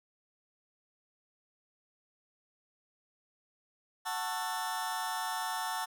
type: chord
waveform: sawtooth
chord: F# minor seventh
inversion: none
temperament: just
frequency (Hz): 740 / 888 / 1110 / 1332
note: F#5 / A5 / C#6 / E6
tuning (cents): 0 / +16 / +2 / +18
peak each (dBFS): -35 / -32 / -37 / -38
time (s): 4.05-5.86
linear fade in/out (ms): 20
effects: none